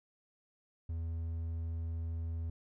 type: tone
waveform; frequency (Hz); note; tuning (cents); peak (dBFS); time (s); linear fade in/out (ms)
triangle; 82.41; E2; 0; -33; 0.89-2.5; 5
effects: none